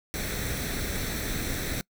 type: noise with comb filter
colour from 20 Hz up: pink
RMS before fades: -31 dBFS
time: 0.14-1.81 s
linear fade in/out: 0 ms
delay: 0.51 ms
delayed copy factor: +0.6
effects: noise-tail reverb RT60 0.1 s tail -25 dB re dry